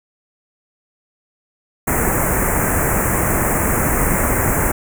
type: band-stop noise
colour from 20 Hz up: pink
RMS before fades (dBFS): -17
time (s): 1.87-4.72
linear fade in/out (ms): 10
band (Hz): 2200 to 7100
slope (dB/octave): 48
effects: none